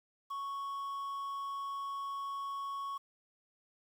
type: tone with quantisation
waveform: triangle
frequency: 1108.7 Hz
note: C#6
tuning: in tune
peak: -35 dBFS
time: 0.3-2.98 s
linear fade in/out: 10 ms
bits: 10
effects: none